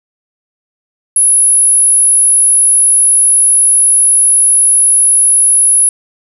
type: tone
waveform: sine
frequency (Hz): 10548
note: E9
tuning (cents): 0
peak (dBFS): -5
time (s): 1.16-5.89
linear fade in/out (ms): 2
effects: none